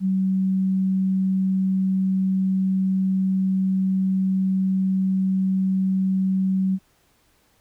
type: tone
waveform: sine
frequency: 189.7 Hz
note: F#3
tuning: 43 cents sharp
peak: -18 dBFS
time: 0-6.79 s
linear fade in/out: 50 ms
effects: pink hiss -62 dBFS RMS until 7.6 s